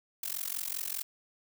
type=noise with amplitude modulation; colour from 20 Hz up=blue; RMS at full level=-32 dBFS; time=0.23-1.03 s; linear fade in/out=5 ms; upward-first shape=sine; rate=45 Hz; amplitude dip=100%; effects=none